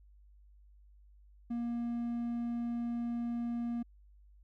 triangle tone, 236.5 Hz, A#3, 25 cents sharp, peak -31 dBFS, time 1.5-3.83 s, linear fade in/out 10 ms, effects added 50 Hz sine -57 dBFS peak until 4.43 s

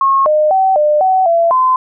sine tone with pitch steps, 1086 / 610 / 764 / 600 / 754 / 674 / 1028 Hz, C#6 / D#5 / G5 / D5 / F#5 / E5 / C6, -36 / -34 / -45 / +37 / +32 / +38 / -31 cents, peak -8 dBFS, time 0.01-1.76 s, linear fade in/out 2 ms, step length 250 ms, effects none

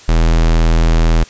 square tone, 41 Hz, E1, 9 cents flat, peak -9 dBFS, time 0.08-1.24 s, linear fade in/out 10 ms, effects white hiss -39 dBFS RMS until 1.29 s + resampled to 16000 Hz

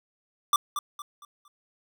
square tone with echo, 1174.7 Hz, D6, in tune, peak -19 dBFS, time 0.53-0.56 s, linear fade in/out 2 ms, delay 230 ms, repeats 4, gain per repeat -9 dB, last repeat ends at 1.48 s, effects none

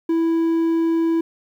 triangle tone, 329.6 Hz, E4, in tune, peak -14 dBFS, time 0.09-1.21 s, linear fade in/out 5 ms, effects 9-bit

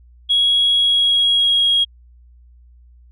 sine tone with pitch glide, 3322 to 3284 Hz, G#7 to G#7, 0 to -20 cents, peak -11 dBFS, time 0.29-1.85 s, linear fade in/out 20 ms, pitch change -20 cents, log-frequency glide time 0.75-1.73 s, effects tanh soft clip ceiling -8 dBFS + added 60 Hz sine -44 dBFS peak until 3.11 s

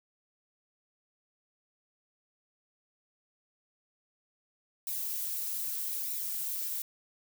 violet noise with flanger, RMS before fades -35 dBFS, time 4.87-6.82 s, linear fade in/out 2 ms, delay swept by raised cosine 0.62 to 4.62 ms, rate 0.8 Hz, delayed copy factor -0.5, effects none

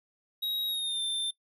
square tone with pitch glide, 3809 to 3575 Hz, A#7 to A7, +37 to +27 cents, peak -30 dBFS, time 0.42-1.31 s, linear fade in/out 10 ms, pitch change -110 cents, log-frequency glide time 0.67-1.01 s, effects noise-tail reverb RT60 0.1 s tail -20 dB re dry

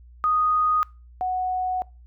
sine tone pair in turn, 1242 / 738.5 Hz, D#6 / F#5, -3 / -3 cents, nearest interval major sixth, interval 900 cents, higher first, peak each -18 / -22 dBFS, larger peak first, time 0.24-0.83 / 1.21-1.82 s, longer second, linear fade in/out 0 ms, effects noise-tail reverb RT60 0.3 s tail -24 dB re dry + added 60 Hz sine -45 dBFS peak until 2.06 s

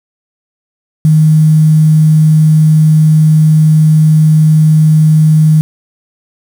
sine tone with quantisation, 155.56 Hz, D#3, in tune, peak -3 dBFS, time 1.05-5.61 s, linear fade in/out 0 ms, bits 5, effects none

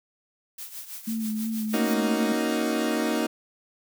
blue noise with tremolo, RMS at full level -36 dBFS, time 0.58-1.94 s, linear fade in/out 5 ms, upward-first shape triangle, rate 6.2 Hz, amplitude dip 75%
sine tone with vibrato, 220 Hz, A3, in tune, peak -26 dBFS, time 1.07-2.33 s, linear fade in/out 10 ms, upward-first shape sine, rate 2.9 Hz, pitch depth 34 cents each way
30% pulse chord, D# minor seventh, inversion second, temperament equal, 233.1 / 277.2 / 311.1 / 370 Hz, A#3 / C#4 / D#4 / F#4, 0 / 0 / 0 / 0 cents, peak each -25 / -29 / -25 / -30 dBFS, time 1.73-3.27 s, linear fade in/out 10 ms
effects none

